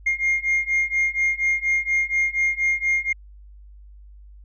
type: beating tone pair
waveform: sine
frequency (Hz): 2124 / 2128.2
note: C7 / C7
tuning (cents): +25 / +29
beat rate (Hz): 4.2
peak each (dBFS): -21 / -20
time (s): 0.06-3.13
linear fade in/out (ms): 10
effects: tanh soft clip ceiling -15 dBFS + added 50 Hz sine -42 dBFS peak until 4.44 s